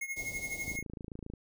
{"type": "tone with tremolo", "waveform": "square", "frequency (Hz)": 2161, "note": "C#7", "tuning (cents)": -45, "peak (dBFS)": -33, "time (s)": [0.01, 0.83], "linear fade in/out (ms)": 5, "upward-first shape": "triangle", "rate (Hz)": 12, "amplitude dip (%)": 85}
{"type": "band-stop noise", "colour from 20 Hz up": "pink", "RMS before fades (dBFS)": -46, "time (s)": [0.16, 0.77], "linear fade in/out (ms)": 10, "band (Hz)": [730, 4100], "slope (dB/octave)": 24}
{"type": "click train", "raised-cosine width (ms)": 3, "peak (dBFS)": -29, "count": 19, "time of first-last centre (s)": [0.68, 1.337], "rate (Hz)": 27.4}
{"effects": []}